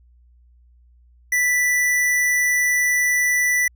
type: tone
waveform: square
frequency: 1975 Hz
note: B6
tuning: in tune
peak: -17 dBFS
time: 1.32-3.68 s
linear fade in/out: 5 ms
effects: added 60 Hz sine -50 dBFS peak until 3.75 s